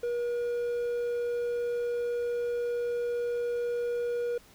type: tone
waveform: triangle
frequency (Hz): 479.1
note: A#4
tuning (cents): +47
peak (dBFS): -26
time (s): 0.03-4.38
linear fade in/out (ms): 5
effects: pink hiss -57 dBFS RMS until 4.54 s